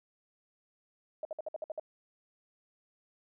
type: tone bursts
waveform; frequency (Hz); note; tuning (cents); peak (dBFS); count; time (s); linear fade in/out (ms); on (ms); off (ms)
sine; 622.3; D#5; 0; -34; 8; 1.23-1.797; 2; 21; 57
effects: none